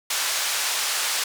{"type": "band-pass noise", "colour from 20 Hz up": "white", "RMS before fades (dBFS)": -25, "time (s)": [0.1, 1.24], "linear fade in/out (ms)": 5, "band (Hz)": [790, 7800], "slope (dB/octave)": 12, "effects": []}